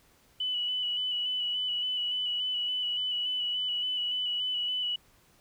sine tone with vibrato, 2970 Hz, F#7, 6 cents sharp, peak -28 dBFS, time 0.4-4.96 s, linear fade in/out 5 ms, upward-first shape square, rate 3.5 Hz, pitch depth 18 cents each way, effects pink hiss -63 dBFS RMS until 5.4 s

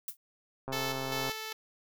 violet noise with exponential decay, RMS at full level -32 dBFS, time 0.08-0.17 s, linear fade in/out 2 ms, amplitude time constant 19 ms
click train, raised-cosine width 1 ms, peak -24 dBFS, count 83, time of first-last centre 0.68-1.297 s, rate 133 Hz
5% pulse tone with tremolo, 438.5 Hz, A4, 6 cents flat, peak -21 dBFS, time 0.72-1.53 s, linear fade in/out 10 ms, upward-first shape square, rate 2.5 Hz, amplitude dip 45%
effects none

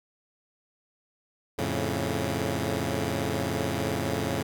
10% pulse chord, F augmented, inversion none, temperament equal, 87.31 / 110 / 138.59 Hz, F2 / A2 / C#3, 0 / 0 / 0 cents, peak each -23 dBFS, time 1.58-4.43 s, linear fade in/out 10 ms, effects none

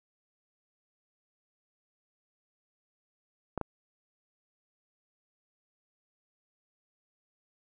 clicks, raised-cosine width 1 ms, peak -18 dBFS, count 2, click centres 3.577 / 3.613 s, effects none

